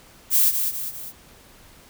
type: noise with echo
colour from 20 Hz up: violet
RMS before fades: -17 dBFS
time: 0.3-0.53 s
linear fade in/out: 50 ms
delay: 200 ms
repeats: 3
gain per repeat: -6 dB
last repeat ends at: 1.13 s
effects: pink hiss -50 dBFS RMS until 1.89 s